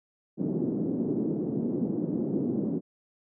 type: band-pass noise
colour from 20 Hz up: white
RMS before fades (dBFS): -29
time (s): 0.37-2.81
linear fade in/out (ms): 50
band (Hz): 170 to 330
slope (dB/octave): 24
effects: none